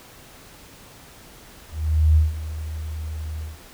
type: tone with ADSR envelope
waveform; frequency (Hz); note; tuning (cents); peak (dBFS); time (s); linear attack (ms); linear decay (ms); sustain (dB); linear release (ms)
sine; 77.78; D#2; 0; -11; 1.7-3.6; 460; 160; -16; 180
effects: pink hiss -46 dBFS RMS until 3.73 s